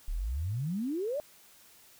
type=exponential sweep; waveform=sine; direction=up; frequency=33.96 to 620 Hz; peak=-30 dBFS; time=0.08-1.2 s; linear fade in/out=0 ms; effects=white hiss -58 dBFS RMS until 1.99 s